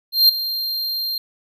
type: tone with ADSR envelope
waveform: square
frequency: 4186 Hz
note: C8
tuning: in tune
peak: -8 dBFS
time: 0.12-1.18 s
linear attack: 170 ms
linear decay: 7 ms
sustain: -14 dB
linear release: 3 ms
effects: none

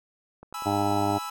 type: click train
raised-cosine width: 1 ms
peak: -30 dBFS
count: 8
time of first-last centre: 0.43-1.103 s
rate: 10.4 Hz
type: chord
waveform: 45% pulse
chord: E major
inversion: first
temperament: equal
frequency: 830.6 / 987.8 / 1318.5 Hz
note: G#5 / B5 / E6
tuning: 0 / 0 / 0 cents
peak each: -39 / -39 / -34 dBFS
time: 0.54-1.3 s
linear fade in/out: 5 ms
type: harmonic tone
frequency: 101.7 Hz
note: G#2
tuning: 36 cents flat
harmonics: 1 / 2 / 3 / 4 / 6 / 7 / 8 / 9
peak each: -31 / -35 / -28 / -33 / -34 / -30 / -29 / -34 dBFS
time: 0.65-1.19 s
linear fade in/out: 20 ms
effects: none

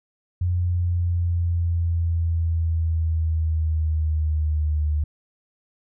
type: linear sweep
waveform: sine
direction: down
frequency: 89 to 75 Hz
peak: -19 dBFS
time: 0.41-5.04 s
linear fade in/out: 5 ms
effects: none

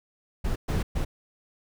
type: noise bursts at uneven times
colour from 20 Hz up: brown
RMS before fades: -26 dBFS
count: 3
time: 0.44-0.56 / 0.68-0.83 / 0.95-1.05 s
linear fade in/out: 10 ms
effects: none

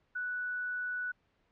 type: tone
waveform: sine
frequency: 1480 Hz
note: F#6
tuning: in tune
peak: -33 dBFS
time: 0.15-1.12 s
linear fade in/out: 10 ms
effects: pink hiss -73 dBFS RMS until 1.51 s + low-pass 3000 Hz 12 dB/octave

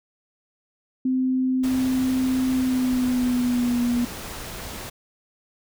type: tone with pitch glide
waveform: sine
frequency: 258.4 to 241.1 Hz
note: C4 to B3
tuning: -21 to -41 cents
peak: -19 dBFS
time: 1.05-4.05 s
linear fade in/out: 5 ms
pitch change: -120 cents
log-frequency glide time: 2.54-3.83 s
type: noise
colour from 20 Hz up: pink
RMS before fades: -35 dBFS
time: 1.63-4.9 s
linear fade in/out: 10 ms
effects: none

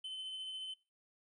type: tone with tremolo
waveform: triangle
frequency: 3057 Hz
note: G7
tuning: 44 cents flat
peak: -39 dBFS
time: 0.04-0.74 s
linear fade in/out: 5 ms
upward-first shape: triangle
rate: 14 Hz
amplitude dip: 30%
effects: noise-tail reverb RT60 0.3 s tail -21 dB re dry + resampled to 24000 Hz

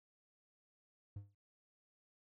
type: tone with exponential decay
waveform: triangle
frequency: 100.8 Hz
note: G2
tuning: 49 cents sharp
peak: -39 dBFS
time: 1.16-1.35 s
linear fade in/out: 5 ms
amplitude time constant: 41 ms
effects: none

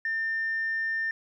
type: tone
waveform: sine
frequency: 1800 Hz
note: A6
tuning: 39 cents sharp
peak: -25 dBFS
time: 0.05-1.11 s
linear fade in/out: 2 ms
effects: tanh soft clip ceiling -23 dBFS + 10-bit

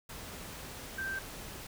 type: tone in noise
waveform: sine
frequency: 1568 Hz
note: G6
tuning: in tune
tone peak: -34 dBFS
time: 0.98-1.19 s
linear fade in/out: 5 ms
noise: pink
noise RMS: -45 dBFS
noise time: 0.09-1.67 s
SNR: +8 dB
effects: none

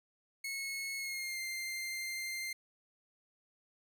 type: tone with pitch glide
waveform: sawtooth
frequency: 2186 to 2096 Hz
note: C#7 to C7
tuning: -25 to +2 cents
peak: -34 dBFS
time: 0.44-2.53 s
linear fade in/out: 5 ms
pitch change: -73 cents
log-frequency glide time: 0.97-1.41 s
effects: none

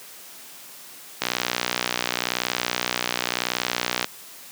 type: click train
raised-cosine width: 0.2 ms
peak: -4 dBFS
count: 173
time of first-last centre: 1.22-4.044 s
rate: 60.9 Hz
effects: white hiss -43 dBFS RMS until 4.51 s + high-pass 150 Hz 12 dB/octave

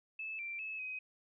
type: tone with pitch steps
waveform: sine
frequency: 2614 / 2355 / 2596 / 2521 Hz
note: E7 / D7 / E7 / D#7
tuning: -15 / +4 / -27 / +22 cents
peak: -39 dBFS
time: 0.19-0.99 s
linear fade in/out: 5 ms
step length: 200 ms
effects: none

